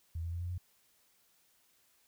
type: tone with pitch steps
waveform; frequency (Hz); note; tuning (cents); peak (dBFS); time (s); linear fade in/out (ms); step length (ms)
sine; 82.41 / 84.19 / 86.01 / 87.87 / 89.76; E2 / E2 / F2 / F2 / F2; 0 / +37 / -26 / +11 / +48; -35; 0.15-0.58; 5; 86
effects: white hiss -70 dBFS RMS until 2.07 s

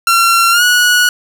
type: tone with pitch glide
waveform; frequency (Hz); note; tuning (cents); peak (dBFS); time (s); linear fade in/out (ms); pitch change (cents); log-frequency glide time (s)
sawtooth; 1365 to 1463; F6 to F#6; -40 to -20; -4; 0.07-1.09; 2; +120; 0.51-0.63
effects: none

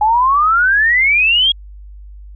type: exponential sweep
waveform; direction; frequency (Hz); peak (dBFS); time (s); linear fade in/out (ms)
sine; up; 830.6 to 3322; -9; 0.01-1.52; 5
effects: added 50 Hz sine -32 dBFS peak until 2.35 s

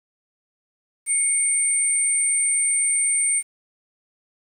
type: tone pair together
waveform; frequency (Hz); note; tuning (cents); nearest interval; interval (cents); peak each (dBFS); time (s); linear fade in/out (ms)
sine; 2217 / 8868; C#7 / C#9; 0 / 0; 2 octaves; 2400; -28 / -18; 1.06-3.43; 50
effects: 8-bit

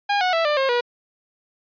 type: tone with pitch steps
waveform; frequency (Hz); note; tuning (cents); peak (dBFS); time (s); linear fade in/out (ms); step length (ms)
sawtooth; 813 / 732.7 / 660.4 / 595.2 / 536.4 / 483.4; G#5 / F#5 / E5 / D5 / C5 / B4; -37 / -17 / +3 / +23 / +43 / -37; -14; 0.09-0.81; 10; 120
effects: resampled to 11025 Hz

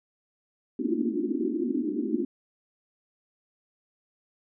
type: band-pass noise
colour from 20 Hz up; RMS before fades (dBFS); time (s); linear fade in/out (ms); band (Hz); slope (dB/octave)
white; -28; 0.79-2.25; 5; 220 to 370; 96
effects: none

